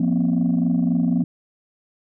sine chord, F suspended fourth, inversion none, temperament equal with one note detuned, 174.61 / 237.6 / 261.6 Hz, F3 / Bb3 / C4, 0 / +33 / 0 cents, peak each -19 / -19 / -21 dBFS, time 0-1.24 s, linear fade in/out 5 ms, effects tanh soft clip ceiling -12 dBFS

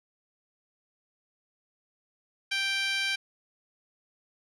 10% pulse tone with high-pass filter, 784 Hz, G5, in tune, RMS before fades -29 dBFS, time 2.51-3.16 s, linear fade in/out 10 ms, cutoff 1900 Hz, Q 1.7, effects resampled to 22050 Hz

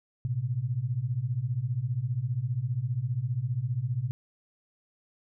sine beating tone pair, 113.8 / 128.8 Hz, A#2 / C3, -41 / -27 cents, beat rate 15 Hz, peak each -31 / -29 dBFS, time 0.25-4.11 s, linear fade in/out 0 ms, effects none

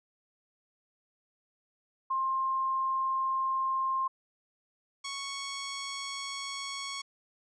sine / 10% pulse tone pair in turn, 1059 / 1108.3 Hz, C6 / C#6, +21 / -1 cents, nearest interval minor second, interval 78 cents, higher second, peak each -27 dBFS, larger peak neither, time 2.1-4.08 / 5.04-7.02 s, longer neither, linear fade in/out 10 ms, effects resampled to 22050 Hz

